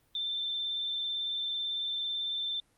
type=tone with vibrato; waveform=sine; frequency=3558 Hz; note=A7; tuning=19 cents sharp; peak=-31 dBFS; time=0.15-2.6 s; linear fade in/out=2 ms; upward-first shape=sine; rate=18 Hz; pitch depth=15 cents each way; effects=pink hiss -69 dBFS RMS until 2.77 s + Opus 32 kbps